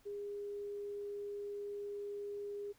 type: tone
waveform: sine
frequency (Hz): 407.8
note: G#4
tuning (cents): -32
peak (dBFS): -40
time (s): 0.05-2.73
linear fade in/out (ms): 20
effects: pink hiss -69 dBFS RMS until 2.78 s